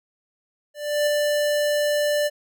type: tone with ADSR envelope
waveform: square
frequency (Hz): 590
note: D5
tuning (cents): +8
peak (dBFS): -18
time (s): 0.74-2.3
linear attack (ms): 330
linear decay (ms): 3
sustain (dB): -2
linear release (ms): 36
effects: none